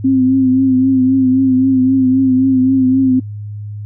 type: tone with vibrato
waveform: sine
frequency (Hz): 261.6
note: C4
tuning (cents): 0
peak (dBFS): -8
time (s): 0.04-3.2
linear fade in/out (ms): 10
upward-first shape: triangle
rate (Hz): 3.8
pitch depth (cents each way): 50
effects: noise-tail reverb RT60 0.1 s tail -22 dB re dry + added 104 Hz sine -23 dBFS peak until 3.85 s